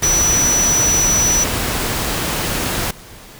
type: tone in noise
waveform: sine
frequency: 5920 Hz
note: F#8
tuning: in tune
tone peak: -13 dBFS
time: 0.03-1.44 s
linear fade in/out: 5 ms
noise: pink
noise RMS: -20 dBFS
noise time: 0.02-2.91 s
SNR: +4 dB
effects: pink hiss -39 dBFS RMS until 3.39 s